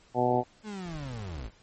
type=harmonic tone; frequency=123.47 Hz; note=B2; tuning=in tune; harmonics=1 / 2 / 3 / 4 / 5 / 6 / 7; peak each=-33 / -31 / -30 / -31 / -30 / -28 / -30 dBFS; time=0.14-0.44 s; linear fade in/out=50 ms
type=linear sweep; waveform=35% pulse; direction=down; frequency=221.1 to 46.25 Hz; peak=-34 dBFS; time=0.63-1.51 s; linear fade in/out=50 ms
type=noise with tremolo; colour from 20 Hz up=brown; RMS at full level=-45 dBFS; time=0.85-1.46 s; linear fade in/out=5 ms; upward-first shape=triangle; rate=12 Hz; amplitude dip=45%
effects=pink hiss -60 dBFS RMS until 1.62 s + MP3 32 kbps